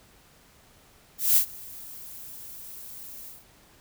violet noise with ADSR envelope, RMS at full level -18 dBFS, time 1.18-3.45 s, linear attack 180 ms, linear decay 93 ms, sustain -24 dB, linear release 180 ms, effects pink hiss -57 dBFS RMS until 3.8 s

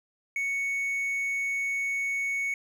triangle tone, 2220 Hz, C#7, 2 cents sharp, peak -25 dBFS, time 0.36-2.54 s, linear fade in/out 2 ms, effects none

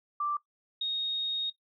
sine tone pair in turn, 1175 / 3730 Hz, D6 / A#7, +1 / 0 cents, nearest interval octave + minor sixth, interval 1999 cents, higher second, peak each -28 dBFS, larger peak neither, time 0.2-0.37 / 0.81-1.5 s, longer second, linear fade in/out 5 ms, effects noise-tail reverb RT60 0.1 s tail -17 dB re dry

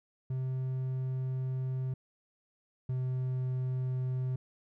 triangle tone pair in turn, 130 / 128.43 Hz, C3 / C3, -11 / -32 cents, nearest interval unison, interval 21 cents, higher first, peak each -29 / -28 dBFS, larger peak second, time 0.3-1.94 / 2.89-4.36 s, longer first, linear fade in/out 5 ms, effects none

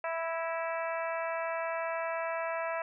harmonic tone with a mistuned harmonic, 329.6 Hz, E4, in tune, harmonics 2 / 3 / 4 / 5 / 6 / 7 / 8, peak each -34 / -38 / -40 / -42 / -44 / -45 / -46 dBFS, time 0.04-2.82 s, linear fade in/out 2 ms, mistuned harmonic 6, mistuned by -26 cents, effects none

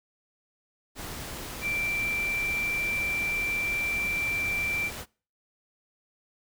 sine tone in noise, 2349 Hz, D7, in tune, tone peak -27 dBFS, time 1.61-4.91 s, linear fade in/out 50 ms, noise pink, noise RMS -38 dBFS, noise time 0.95-5.06 s, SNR +8 dB, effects noise-tail reverb RT60 0.4 s tail -25 dB re dry

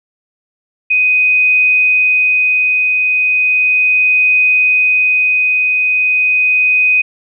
sine tone with tremolo, 2501 Hz, D#7, 8 cents sharp, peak -7 dBFS, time 0.9-7.02 s, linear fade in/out 10 ms, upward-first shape triangle, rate 0.36 Hz, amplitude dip 30%, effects none

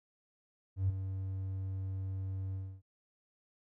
triangle tone with ADSR envelope, 95.5 Hz, G2, 45 cents flat, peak -22 dBFS, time 0.76-2.82 s, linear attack 130 ms, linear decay 16 ms, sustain -11 dB, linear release 280 ms, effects tanh soft clip ceiling -24 dBFS

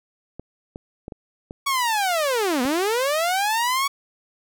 clicks, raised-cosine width 2 ms, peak -21 dBFS, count 6, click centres 0.396 / 0.759 / 1.081 / 1.122 / 1.509 / 2.653 s
sawtooth linear two-way sweep, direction down then up, 1130 to 237.5 to 1130 Hz, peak -16 dBFS, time 1.66-3.88 s, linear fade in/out 10 ms, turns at 2.62 s
effects none

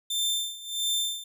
sawtooth tone with tremolo, 3572 Hz, A7, 25 cents sharp, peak -21 dBFS, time 0.1-1.24 s, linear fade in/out 5 ms, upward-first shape sine, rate 1.5 Hz, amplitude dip 85%, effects none

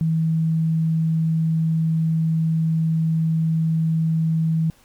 sine tone, 161.3 Hz, E3, 37 cents flat, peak -17 dBFS, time 0.01-4.7 s, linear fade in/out 0 ms, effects pink hiss -55 dBFS RMS until 4.84 s

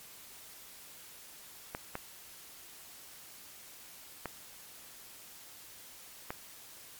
clicks, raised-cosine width 0.5 ms, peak -21 dBFS, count 4, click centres 1.749 / 1.954 / 4.257 / 6.305 s, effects white hiss -52 dBFS RMS until 6.99 s + MP3 96 kbps

